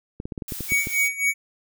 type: clicks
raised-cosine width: 3 ms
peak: -18 dBFS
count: 9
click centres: 0.201 / 0.255 / 0.322 / 0.378 / 0.422 / 0.522 / 0.607 / 0.721 / 0.871 s
type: noise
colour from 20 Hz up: blue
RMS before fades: -34 dBFS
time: 0.48-1.08 s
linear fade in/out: 2 ms
type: tone with tremolo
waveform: square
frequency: 2249 Hz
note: C#7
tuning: 24 cents sharp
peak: -18 dBFS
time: 0.68-1.34 s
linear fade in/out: 50 ms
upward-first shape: sine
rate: 3.7 Hz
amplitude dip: 85%
effects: none